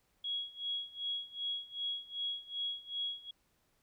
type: tone with tremolo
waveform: sine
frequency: 3322 Hz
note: G#7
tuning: in tune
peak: -33 dBFS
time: 0.24-3.31 s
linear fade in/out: 5 ms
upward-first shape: sine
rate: 2.6 Hz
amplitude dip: 90%
effects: pink hiss -75 dBFS RMS until 3.82 s